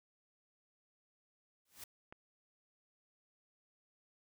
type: noise with exponential growth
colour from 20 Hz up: white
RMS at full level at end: -45 dBFS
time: 1.65-1.84 s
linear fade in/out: 5 ms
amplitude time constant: 40 ms
type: click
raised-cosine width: 0.5 ms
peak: -35 dBFS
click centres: 2.125 s
effects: none